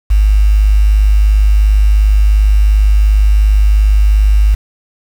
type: tone with quantisation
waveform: sine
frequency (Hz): 51.4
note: G#1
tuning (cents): -17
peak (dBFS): -5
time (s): 0.1-4.55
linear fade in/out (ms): 10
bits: 5
effects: none